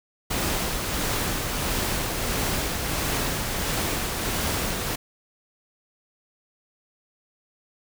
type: noise with tremolo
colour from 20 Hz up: pink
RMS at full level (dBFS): -25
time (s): 0.3-4.96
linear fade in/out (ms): 10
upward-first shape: triangle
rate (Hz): 1.5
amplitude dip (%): 35
effects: none